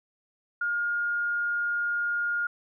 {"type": "tone", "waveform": "sine", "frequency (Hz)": 1420, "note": "F6", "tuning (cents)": 28, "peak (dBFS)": -25, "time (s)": [0.61, 2.47], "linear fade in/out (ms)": 5, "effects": []}